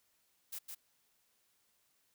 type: noise with echo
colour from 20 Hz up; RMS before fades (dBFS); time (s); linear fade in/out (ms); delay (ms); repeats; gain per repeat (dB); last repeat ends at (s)
blue; -43; 0.52-0.59; 10; 160; 1; -3; 0.75
effects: white hiss -75 dBFS RMS until 2.14 s